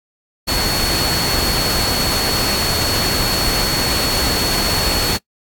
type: tone in noise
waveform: sine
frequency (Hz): 4389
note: C#8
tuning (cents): -18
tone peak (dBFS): -20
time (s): 0.47-5.18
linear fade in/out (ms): 20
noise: pink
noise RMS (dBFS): -19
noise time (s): 0.47-5.18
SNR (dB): -4
effects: noise-tail reverb RT60 0.1 s tail -23 dB re dry + AAC 64 kbps